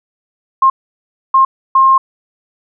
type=tone bursts at uneven times; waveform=sine; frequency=1065 Hz; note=C6; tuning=30 cents sharp; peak=-5 dBFS; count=3; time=0.62-0.7 / 1.34-1.45 / 1.75-1.98 s; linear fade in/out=5 ms; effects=none